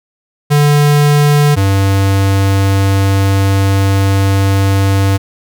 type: tone pair in turn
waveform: square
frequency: 146.4 / 97.71 Hz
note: D3 / G2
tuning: -5 / -5 cents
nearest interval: perfect fifth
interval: 700 cents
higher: first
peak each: -7 / -9 dBFS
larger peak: first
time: 0.5-1.56 / 1.56-5.18 s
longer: second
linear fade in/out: 20 ms
effects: none